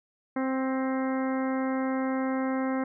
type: harmonic tone with a mistuned harmonic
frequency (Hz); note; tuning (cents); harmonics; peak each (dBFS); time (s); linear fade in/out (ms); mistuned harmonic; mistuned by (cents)
263; C4; +9; 1 / 2 / 3 / 4 / 5 / 6 / 7 / 8; -27 / -33 / -37 / -39 / -41 / -43 / -44 / -45; 0.36-2.84; 5; 7; +28
effects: none